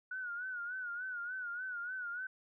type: tone with vibrato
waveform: sine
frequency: 1462 Hz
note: F#6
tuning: 21 cents flat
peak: -38 dBFS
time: 0.11-2.27 s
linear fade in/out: 5 ms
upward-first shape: sine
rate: 3.4 Hz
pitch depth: 81 cents each way
effects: none